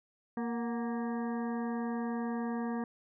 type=harmonic tone with a mistuned harmonic; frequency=233.4 Hz; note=A#3; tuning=2 cents sharp; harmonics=1 / 2 / 3 / 4 / 5 / 7 / 8; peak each=-33 / -41 / -44 / -45 / -48 / -50 / -53 dBFS; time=0.37-2.84 s; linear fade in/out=2 ms; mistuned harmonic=3; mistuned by=+74 cents; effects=none